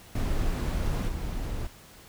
brown noise with level steps, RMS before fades -27 / -32 dBFS, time 0.15-1.67 s, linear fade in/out 5 ms, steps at 1.07 s, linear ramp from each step 20 ms, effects pink hiss -51 dBFS RMS until 2.08 s

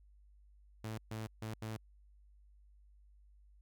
sawtooth tone bursts at uneven times, 110 Hz, A2, in tune, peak -36 dBFS, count 4, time 0.84-0.98 / 1.11-1.27 / 1.42-1.54 / 1.62-1.77 s, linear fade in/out 5 ms, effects added 50 Hz sine -60 dBFS peak until 3.61 s

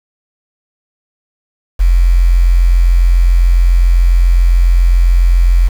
sine tone with quantisation, 43.65 Hz, F1, in tune, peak -5 dBFS, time 1.79-5.69 s, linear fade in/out 20 ms, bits 5, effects none

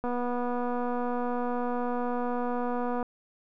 click train, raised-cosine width 1 ms, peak -19 dBFS, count 730, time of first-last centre 0.04-3.028 s, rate 244 Hz, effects none

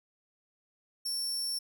sawtooth tone, 5440 Hz, F8, 46 cents flat, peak -29 dBFS, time 1.05-1.59 s, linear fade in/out 10 ms, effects none

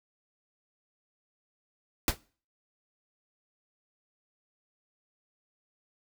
pink noise with exponential decay, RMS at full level -20 dBFS, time 2.08-2.17 s, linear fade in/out 1 ms, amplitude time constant 19 ms, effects noise-tail reverb RT60 0.4 s tail -22 dB re dry

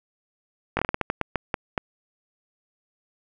slowing click train, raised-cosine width 0.5 ms, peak -8 dBFS, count 12, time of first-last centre 0.77-1.778 s, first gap 20 ms, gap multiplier 1.28, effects none

